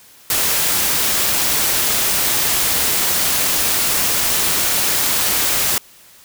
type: noise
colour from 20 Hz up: white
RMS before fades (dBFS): -17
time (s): 0.3-5.78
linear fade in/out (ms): 2
effects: white hiss -46 dBFS RMS until 6.24 s